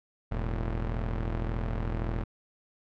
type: tone pair together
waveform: sawtooth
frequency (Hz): 41.82 / 112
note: E1 / A2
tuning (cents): +26 / +31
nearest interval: octave + perfect fourth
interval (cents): 1705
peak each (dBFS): -26 / -31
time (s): 0.31-2.24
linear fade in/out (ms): 10
effects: low-pass 2000 Hz 12 dB/octave